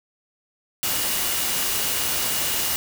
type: tone in noise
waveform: sine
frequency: 2875 Hz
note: F7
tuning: 50 cents sharp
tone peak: -35 dBFS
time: 0.83-2.76 s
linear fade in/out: 0 ms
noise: white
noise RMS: -24 dBFS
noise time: 0.83-2.76 s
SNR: -14 dB
effects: none